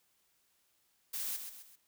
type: noise with echo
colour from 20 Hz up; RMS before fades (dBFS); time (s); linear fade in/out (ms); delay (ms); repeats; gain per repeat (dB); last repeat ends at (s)
blue; -38; 1.13-1.37; 10; 130; 3; -7; 1.76
effects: white hiss -74 dBFS RMS until 1.87 s